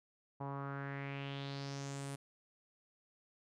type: tone with low-pass filter sweep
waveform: sawtooth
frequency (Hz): 139.1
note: C#3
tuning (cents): +6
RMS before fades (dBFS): -43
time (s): 0.4-2.16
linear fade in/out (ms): 10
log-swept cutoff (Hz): 900 to 10000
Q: 3.8
effects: none